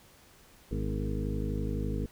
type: harmonic tone with a mistuned harmonic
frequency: 51.91 Hz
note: G#1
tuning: in tune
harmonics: 1 / 2 / 3 / 4 / 5 / 6 / 8 / 9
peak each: -33 / -36 / -38 / -39 / -40 / -41 / -42 / -43 dBFS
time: 0.71-2.06 s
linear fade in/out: 5 ms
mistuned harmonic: 5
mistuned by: -48 cents
effects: pink hiss -58 dBFS RMS until 2.11 s